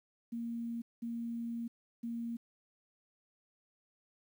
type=tone bursts at uneven times; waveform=sine; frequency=233.1 Hz; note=A#3; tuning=in tune; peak=-36 dBFS; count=3; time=0.32-0.82 / 1.02-1.68 / 2.03-2.37 s; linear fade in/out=10 ms; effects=11-bit